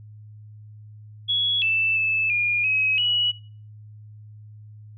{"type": "tone with pitch steps", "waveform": "sine", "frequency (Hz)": [3358, 2648, 2621, 2422, 2549, 2926], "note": ["G#7", "E7", "E7", "D#7", "D#7", "F#7"], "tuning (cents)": [18, 7, -11, -47, 41, -20], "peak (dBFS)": -19, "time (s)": [1.28, 3.32], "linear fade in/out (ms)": 20, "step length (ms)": 340, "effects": ["noise-tail reverb RT60 0.4 s tail -18 dB re dry", "added 106 Hz sine -41 dBFS peak until 4.97 s"]}